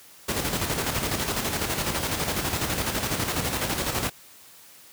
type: noise with tremolo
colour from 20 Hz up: pink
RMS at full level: -25 dBFS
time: 0.28-4.1 s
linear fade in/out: 10 ms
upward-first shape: square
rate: 12 Hz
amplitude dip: 45%
effects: white hiss -50 dBFS RMS until 4.92 s + high-pass 60 Hz 12 dB/octave